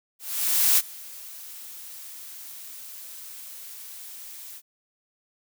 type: noise with ADSR envelope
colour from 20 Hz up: blue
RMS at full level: -18 dBFS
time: 0.19-4.62 s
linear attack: 590 ms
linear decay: 35 ms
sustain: -23 dB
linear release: 57 ms
effects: none